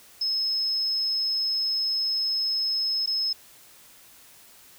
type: tone with dropouts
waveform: sine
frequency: 5180 Hz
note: E8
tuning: 31 cents flat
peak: -23 dBFS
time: 0.21-3.33 s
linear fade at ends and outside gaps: 5 ms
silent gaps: 3.061-3.073 s
effects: white hiss -52 dBFS RMS until 4.78 s